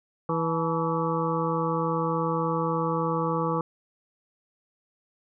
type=harmonic tone with a mistuned harmonic; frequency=163.4 Hz; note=E3; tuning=15 cents flat; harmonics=1 / 2 / 3 / 5 / 6 / 7 / 8; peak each=-29 / -32 / -29 / -33 / -37 / -30 / -39 dBFS; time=0.29-3.61 s; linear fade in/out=2 ms; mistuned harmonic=5; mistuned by=+88 cents; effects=none